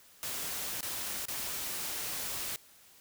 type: noise with dropouts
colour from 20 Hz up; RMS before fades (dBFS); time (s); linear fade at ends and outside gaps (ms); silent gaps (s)
white; -37; 0.23-2.56; 0; 0.808-0.829 / 1.255-1.284
effects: white hiss -59 dBFS RMS until 3 s